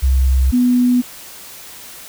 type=tone pair in turn; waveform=sine; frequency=65.41 / 247 Hz; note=C2 / B3; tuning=0 / 0 cents; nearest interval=octave + major seventh; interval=2300 cents; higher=second; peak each=-10 dBFS; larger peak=neither; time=0.02-0.52 / 0.52-1.02 s; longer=neither; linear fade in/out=20 ms; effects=white hiss -36 dBFS RMS until 2.08 s